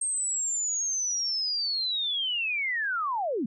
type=linear sweep; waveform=sine; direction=down; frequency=8500 to 196 Hz; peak=-26 dBFS; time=0.01-3.46 s; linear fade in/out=5 ms; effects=none